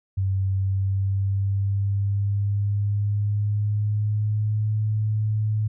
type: tone with pitch glide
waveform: sine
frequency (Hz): 96.2 to 107.36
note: G2 to A2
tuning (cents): -32 to -42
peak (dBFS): -20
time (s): 0.17-5.68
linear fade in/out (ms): 10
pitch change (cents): +190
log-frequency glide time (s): 0.54-4.76
effects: none